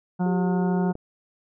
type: harmonic tone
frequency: 180 Hz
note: F#3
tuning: 47 cents flat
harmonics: 1 / 2 / 3 / 4 / 5 / 6 / 7 / 8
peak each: -21 / -33 / -40 / -33 / -35 / -46 / -47 / -42 dBFS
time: 0.19-0.93 s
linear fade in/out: 20 ms
type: tone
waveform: sine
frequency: 393.3 Hz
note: G4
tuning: 6 cents sharp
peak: -29 dBFS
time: 0.26-0.91 s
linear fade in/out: 2 ms
type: click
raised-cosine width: 2 ms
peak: -24 dBFS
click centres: 0.954 s
effects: none